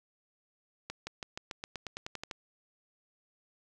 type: accelerating click train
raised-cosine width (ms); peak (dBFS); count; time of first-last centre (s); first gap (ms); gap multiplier
0.2; -21; 13; 0.9-2.312; 170; 0.93
effects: none